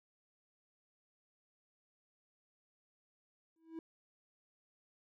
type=tone with exponential growth; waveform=triangle; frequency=325.4 Hz; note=E4; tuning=22 cents flat; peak=-37 dBFS; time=3.56-3.79 s; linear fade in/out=2 ms; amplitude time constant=49 ms; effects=none